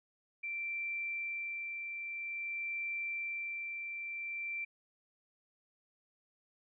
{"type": "tone with tremolo", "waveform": "sine", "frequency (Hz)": 2349, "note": "D7", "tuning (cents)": 0, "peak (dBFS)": -35, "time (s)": [0.43, 4.65], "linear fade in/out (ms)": 10, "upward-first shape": "sine", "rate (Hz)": 0.5, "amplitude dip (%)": 35, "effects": []}